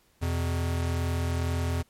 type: tone pair together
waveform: square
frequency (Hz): 85.01 / 127.1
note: F2 / C3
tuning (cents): -46 / -50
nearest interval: perfect fifth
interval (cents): 696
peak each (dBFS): -27 / -34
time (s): 0.21-1.83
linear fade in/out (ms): 20
effects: pink hiss -65 dBFS RMS until 1.89 s + MP3 64 kbps